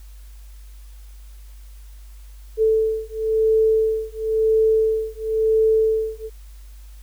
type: beating tone pair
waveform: sine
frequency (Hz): 440 / 440.97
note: A4 / A4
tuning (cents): 0 / +4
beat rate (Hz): 0.97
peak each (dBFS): -19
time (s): 2.57-6.3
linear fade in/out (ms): 50
effects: added 50 Hz sine -38 dBFS peak until 7.02 s + white hiss -55 dBFS RMS until 7.02 s